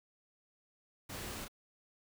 pink noise with echo, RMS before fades -45 dBFS, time 1.09-1.45 s, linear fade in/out 10 ms, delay 32 ms, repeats 1, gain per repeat -3 dB, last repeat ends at 1.482 s, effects none

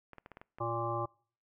clicks, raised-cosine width 0.5 ms, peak -33 dBFS, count 7, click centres 0.133 / 0.183 / 0.261 / 0.317 / 0.371 / 0.415 / 0.585 s
harmonic tone, 116.54 Hz, A#2, in tune, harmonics 1 / 3 / 5 / 7 / 9 / 10, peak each -39 / -39 / -39 / -39 / -39 / -39 dBFS, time 0.6-1.06 s, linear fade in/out 10 ms
effects noise-tail reverb RT60 0.5 s tail -26 dB re dry

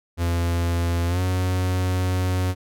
45% pulse tone with pitch glide, 85.7 to 91.85 Hz, F2 to F#2, -32 to -12 cents, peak -20 dBFS, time 0.17-2.55 s, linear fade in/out 50 ms, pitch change +120 cents, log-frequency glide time 1.07-1.21 s, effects none

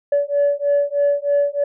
sine beating tone pair, 571 / 574.2 Hz, D5 / D5, -49 / -39 cents, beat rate 3.2 Hz, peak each -17 dBFS, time 0.12-1.64 s, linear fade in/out 5 ms, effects tanh soft clip ceiling -10 dBFS

